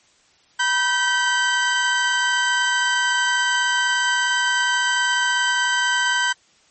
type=tone pair together; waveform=30% pulse; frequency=973.9 / 1546 Hz; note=B5 / G6; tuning=-24 / -24 cents; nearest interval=minor sixth; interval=800 cents; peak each=-20 / -16 dBFS; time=0.59-6.33 s; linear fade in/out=10 ms; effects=white hiss -57 dBFS RMS until 6.7 s + MP3 32 kbps